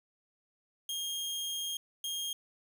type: tone bursts at uneven times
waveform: sawtooth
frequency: 3233 Hz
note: G#7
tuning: 47 cents flat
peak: -31 dBFS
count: 2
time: 0.89-1.77 / 2.04-2.33 s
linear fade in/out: 2 ms
effects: none